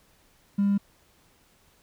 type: tone with hard clipping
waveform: triangle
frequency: 200.4 Hz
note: G3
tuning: 38 cents sharp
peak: -20 dBFS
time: 0.58-0.78 s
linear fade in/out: 10 ms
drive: 3 dB
effects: pink hiss -62 dBFS RMS until 1.82 s